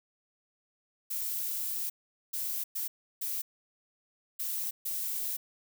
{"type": "noise bursts at uneven times", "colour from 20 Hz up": "violet", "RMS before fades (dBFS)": -34, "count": 6, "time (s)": [[1.1, 1.9], [2.33, 2.64], [2.75, 2.88], [3.21, 3.42], [4.39, 4.71], [4.85, 5.37]], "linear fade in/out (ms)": 10, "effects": []}